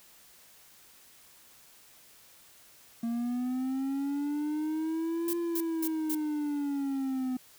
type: linear two-way sweep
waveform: triangle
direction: up then down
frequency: 230 to 343.2 to 252.9 Hz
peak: -27 dBFS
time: 3.03-7.37 s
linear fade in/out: 5 ms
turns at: 5.37 s
type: noise bursts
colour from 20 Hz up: violet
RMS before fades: -34 dBFS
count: 4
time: 5.28-6.148 s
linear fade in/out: 2 ms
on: 52 ms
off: 220 ms
effects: white hiss -57 dBFS RMS until 7.58 s